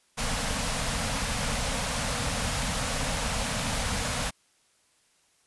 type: band-stop noise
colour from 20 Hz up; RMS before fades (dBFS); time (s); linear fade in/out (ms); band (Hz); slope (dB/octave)
pink; -29; 0.17-4.31; 20; 280 to 450; 96
effects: white hiss -66 dBFS RMS until 5.46 s + resampled to 24000 Hz